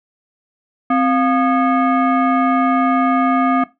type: tone with frequency modulation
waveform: sine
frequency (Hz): 261.6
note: C4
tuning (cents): 0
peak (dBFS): -12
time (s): 0.9-3.64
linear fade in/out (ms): 5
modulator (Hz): 964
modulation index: 1.1
effects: noise-tail reverb RT60 0.2 s tail -17 dB re dry